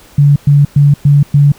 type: tone bursts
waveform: sine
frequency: 143.5 Hz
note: D3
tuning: 40 cents flat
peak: -3 dBFS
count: 5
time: 0.18-1.52 s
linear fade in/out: 5 ms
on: 180 ms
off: 110 ms
effects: pink hiss -41 dBFS RMS until 1.58 s